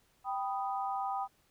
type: chord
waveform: sine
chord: G augmented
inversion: none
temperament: equal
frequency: 784 / 987.8 / 1244.5 Hz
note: G5 / B5 / D#6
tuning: 0 / 0 / 0 cents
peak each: -34 / -39 / -39 dBFS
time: 0.24-1.28 s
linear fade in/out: 50 ms
effects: pink hiss -70 dBFS RMS until 1.5 s